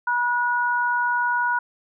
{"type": "tone pair together", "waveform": "sine", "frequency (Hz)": [967, 1457.3], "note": ["B5", "F#6"], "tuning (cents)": [-37, -27], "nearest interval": "perfect fifth", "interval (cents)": 710, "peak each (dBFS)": -22, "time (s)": [0.07, 1.59], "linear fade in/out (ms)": 5, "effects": []}